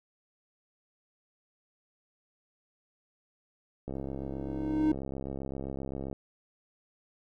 click train, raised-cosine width 2 ms, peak -24 dBFS, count 153, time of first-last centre 3.88-6.129 s, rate 67.6 Hz
triangle tone with exponential growth, 308.8 Hz, D#4, 13 cents flat, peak -19 dBFS, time 3.95-4.92 s, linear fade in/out 5 ms, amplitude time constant 210 ms
effects none

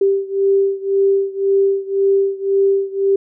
sine beating tone pair, 392 / 393.9 Hz, G4 / G4, 0 / +8 cents, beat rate 1.9 Hz, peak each -15 / -17 dBFS, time 0.01-3.16 s, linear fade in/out 5 ms, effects none

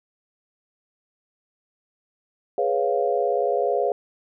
sine chord, C# dominant seventh, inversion second, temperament equal, 415.3 / 493.9 / 554.4 / 698.5 Hz, G#4 / B4 / C#5 / E#5, 0 / 0 / 0 / 0 cents, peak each -25 dBFS, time 2.58-3.92 s, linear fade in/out 2 ms, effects none

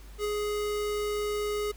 square tone with ADSR envelope, 417.2 Hz, G#4, 8 cents sharp, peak -27 dBFS, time 0.18-1.72 s, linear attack 63 ms, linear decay 14 ms, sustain -2 dB, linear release 12 ms, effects added 50 Hz sine -44 dBFS peak until 1.76 s + pink hiss -55 dBFS RMS until 1.76 s

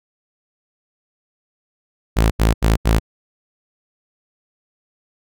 sawtooth tone bursts, 55 Hz, A1, in tune, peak -8 dBFS, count 4, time 2.16-2.997 s, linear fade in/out 20 ms, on 150 ms, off 79 ms, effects none

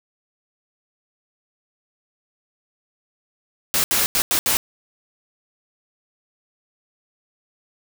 white noise bursts at uneven times, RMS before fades -19 dBFS, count 5, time 3.74-3.84 / 3.91-4.06 / 4.15-4.22 / 4.31-4.39 / 4.46-4.57 s, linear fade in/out 0 ms, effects none

